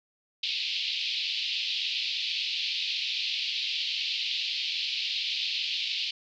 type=band-pass noise; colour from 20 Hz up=white; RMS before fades=-31 dBFS; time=0.43-6.11 s; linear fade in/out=5 ms; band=2500 to 4500 Hz; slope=48 dB/octave; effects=none